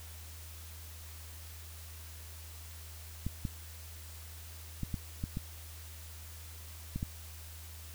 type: clicks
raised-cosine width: 5 ms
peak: -22 dBFS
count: 8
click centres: 3.266 / 3.452 / 4.833 / 4.942 / 5.239 / 5.371 / 6.96 / 7.029 s
effects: added 80 Hz sine -47 dBFS peak until 7.94 s + white hiss -52 dBFS RMS until 7.94 s